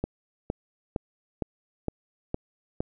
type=click train; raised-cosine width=2 ms; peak=-14 dBFS; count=7; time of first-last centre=0.04-2.805 s; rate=2.17 Hz; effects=none